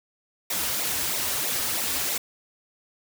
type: noise with flanger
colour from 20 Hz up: white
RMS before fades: -27 dBFS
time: 0.5-2.18 s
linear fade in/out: 5 ms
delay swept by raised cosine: 0.62 to 6.12 ms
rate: 3.1 Hz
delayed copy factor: -0.8
effects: none